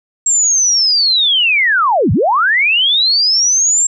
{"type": "linear two-way sweep", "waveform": "sine", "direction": "down then up", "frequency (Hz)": [7550, 78.2, 7550], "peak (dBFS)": -9, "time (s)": [0.26, 3.87], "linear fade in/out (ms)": 5, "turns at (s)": 2.12, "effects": []}